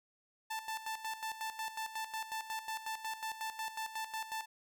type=tone with tremolo; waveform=sawtooth; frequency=883 Hz; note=A5; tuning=6 cents sharp; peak=-33 dBFS; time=0.5-4.46 s; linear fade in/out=10 ms; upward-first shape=square; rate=5.5 Hz; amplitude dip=70%; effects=none